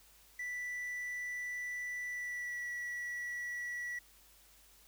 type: tone with pitch glide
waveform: triangle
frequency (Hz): 1972 to 1942.6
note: B6 to B6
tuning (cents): -3 to -29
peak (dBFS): -36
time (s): 0.39-3.99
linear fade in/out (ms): 5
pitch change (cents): -26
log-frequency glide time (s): 2.08-2.7
effects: added 50 Hz sine -68 dBFS peak until 4.87 s + white hiss -63 dBFS RMS until 4.87 s